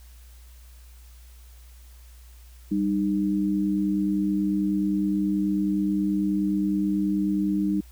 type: tone pair together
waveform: sine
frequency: 196 / 305.4 Hz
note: G3 / D#4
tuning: 0 / -32 cents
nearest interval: minor sixth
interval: 768 cents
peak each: -24 dBFS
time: 2.71-7.81 s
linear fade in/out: 10 ms
effects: added 60 Hz sine -45 dBFS peak until 7.91 s + white hiss -57 dBFS RMS until 7.91 s